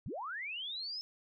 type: linear sweep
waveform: sine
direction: up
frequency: 76.1 to 5274 Hz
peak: -38 dBFS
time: 0.06-1.01 s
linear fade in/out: 0 ms
effects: none